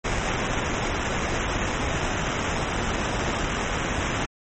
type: noise with sample-and-hold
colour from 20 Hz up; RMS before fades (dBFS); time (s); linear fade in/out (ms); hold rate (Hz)
pink; -26; 0.04-4.26; 10; 4410
effects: MP3 32 kbps